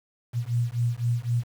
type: beating tone pair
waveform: sine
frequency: 117.4 / 121.3 Hz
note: A#2 / B2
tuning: +13 / -31 cents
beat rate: 3.9 Hz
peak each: -26 dBFS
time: 0.33-1.44 s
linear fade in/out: 50 ms
effects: 8-bit